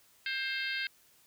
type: harmonic tone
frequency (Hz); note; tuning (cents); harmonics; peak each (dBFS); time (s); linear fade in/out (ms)
529; C5; +19; 3 / 4 / 5 / 6 / 7 / 8 / 9; -36 / -38 / -40 / -42 / -43 / -44 / -45; 0.26-0.87; 2
effects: white hiss -64 dBFS RMS until 1.26 s